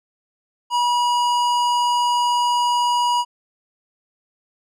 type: tone with hard clipping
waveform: sine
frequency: 967 Hz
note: B5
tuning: 37 cents flat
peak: -18 dBFS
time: 0.7-3.25 s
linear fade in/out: 50 ms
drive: 14 dB
effects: none